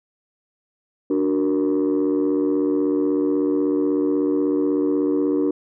sine chord, D augmented, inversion none, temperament equal, 293.7 / 370 / 466.2 Hz, D4 / F#4 / A#4, 0 / 0 / 0 cents, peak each -18 / -21 / -23 dBFS, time 1.1-5.51 s, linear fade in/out 5 ms, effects tanh soft clip ceiling -13 dBFS

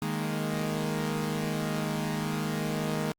sawtooth chord, D# suspended fourth, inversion none, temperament equal, 155.56 / 207.7 / 233.1 Hz, D#3 / G#3 / A#3, 0 / 0 / 0 cents, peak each -28 / -29 / -31 dBFS, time 0.02-3.12 s, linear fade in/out 0 ms, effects Opus 32 kbps

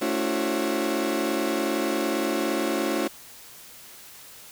35% pulse tone cluster, 220.5 / 283.9 / 333 / 370.5 / 537 Hz, A3 / C#4 / E4 / F#4 / C5, +4 / +41 / +18 / +2 / +45 cents, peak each -30 / -28 / -27 / -29 / -30 dBFS, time 0.01-3.08 s, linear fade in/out 10 ms, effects white hiss -46 dBFS RMS until 4.51 s

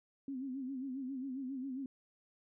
sine tone with vibrato, 264.2 Hz, C4, 17 cents sharp, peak -38 dBFS, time 0.28-1.86 s, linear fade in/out 2 ms, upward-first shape sine, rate 7.4 Hz, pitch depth 91 cents each way, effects none

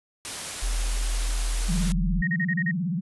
white noise, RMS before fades -33 dBFS, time 0.25-1.92 s, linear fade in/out 0 ms
sine tone, 41.2 Hz, E1, in tune, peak -23 dBFS, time 0.62-2.22 s, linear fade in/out 10 ms
sine tone with vibrato, 174.61 Hz, F3, in tune, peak -24 dBFS, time 1.68-3.01 s, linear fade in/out 20 ms, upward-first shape sine, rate 17 Hz, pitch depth 190 cents each way
sine tone bursts, 1864.7 Hz, A#6, in tune, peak -24 dBFS, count 6, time 2.22-2.713 s, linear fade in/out 5 ms, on 53 ms, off 35 ms
effects resampled to 24000 Hz

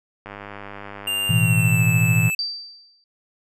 click train, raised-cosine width 0.5 ms, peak -20 dBFS, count 207, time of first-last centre 0.26-2.3 s, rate 101 Hz
square tone with pitch glide, 2798 to 2626 Hz, F7 to E7, +3 to -7 cents, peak -22 dBFS, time 1.07-2.35 s, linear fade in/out 5 ms, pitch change -110 cents, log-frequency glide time 1.32-1.83 s
sine chord, A suspended second, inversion none, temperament equal, 110 / 123.47 / 164.81 Hz, A2 / B2 / E3, 0 / 0 / 0 cents, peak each -20 dBFS, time 1.29-2.3 s, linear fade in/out 10 ms
sine tone with exponential decay, 4658 Hz, D8, 15 cents flat, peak -20 dBFS, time 2.39-3.04 s, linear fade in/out 1 ms, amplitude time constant 140 ms
effects none

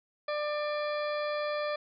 harmonic tone with a mistuned harmonic, 595 Hz, D5, 22 cents sharp, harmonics 1 / 2 / 3 / 4 / 6 / 7 / 8, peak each -31 / -37 / -41 / -43 / -47 / -48 / -49 dBFS, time 0.28-1.76 s, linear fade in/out 5 ms, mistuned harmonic 6, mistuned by -81 cents, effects none

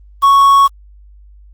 triangle tone with quantisation, 1108.7 Hz, C#6, in tune, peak -3 dBFS, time 0.22-0.68 s, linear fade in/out 20 ms, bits 5, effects added 50 Hz sine -38 dBFS peak until 1.53 s + Opus 24 kbps

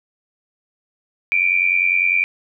sine tone pair together, 2317 / 2407 Hz, D7 / D7, -24 / +42 cents, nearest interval minor second, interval 66 cents, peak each -17 dBFS, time 1.32-2.24 s, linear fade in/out 0 ms, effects none

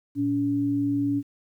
sine tone pair together, 116.54 / 284 Hz, A#2 / C#4, 0 / +42 cents, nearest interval octave + minor third, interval 1542 cents, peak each -31 / -22 dBFS, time 0.15-1.23 s, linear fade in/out 50 ms, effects 10-bit

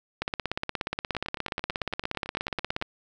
two click trains, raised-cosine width 0.3 ms, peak -20 / -12 dBFS, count 16 / 45, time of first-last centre 1.15-2.815 / 0.22-2.824 s, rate 9.01 / 16.9 Hz, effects none

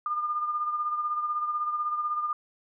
sine beating tone pair, 1208 / 1224 Hz, D6 / D#6, +48 / -29 cents, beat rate 16 Hz, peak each -27 / -36 dBFS, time 0.06-2.33 s, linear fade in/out 2 ms, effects none

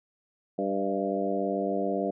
harmonic tone with a mistuned harmonic, 98 Hz, G2, in tune, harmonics 2 / 3 / 4 / 5 / 6 / 7, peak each -33 / -33 / -33 / -33 / -33 / -33 dBFS, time 0.58-2.11 s, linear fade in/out 10 ms, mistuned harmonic 6, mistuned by +32 cents, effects none

